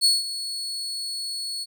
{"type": "tone with ADSR envelope", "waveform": "35% pulse", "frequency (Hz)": 4382, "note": "C#8", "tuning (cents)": -21, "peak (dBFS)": -13, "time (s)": [0.01, 1.66], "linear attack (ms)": 38, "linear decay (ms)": 180, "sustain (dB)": -14, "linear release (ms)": 36, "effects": []}